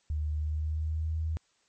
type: tone with pitch glide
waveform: sine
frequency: 75.9 to 79.67 Hz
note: D#2 to D#2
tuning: -42 to +42 cents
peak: -28 dBFS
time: 0.1-1.37 s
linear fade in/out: 0 ms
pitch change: +84 cents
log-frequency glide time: 0.35-1.15 s
effects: white hiss -70 dBFS RMS until 1.68 s + MP3 32 kbps